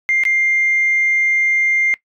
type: tone with dropouts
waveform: sine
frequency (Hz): 2100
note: C7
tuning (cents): +6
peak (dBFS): -12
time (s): 0.09-1.94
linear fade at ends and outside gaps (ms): 0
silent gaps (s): 0.236-0.252
effects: noise-tail reverb RT60 0.1 s tail -20 dB re dry + tanh soft clip ceiling -8 dBFS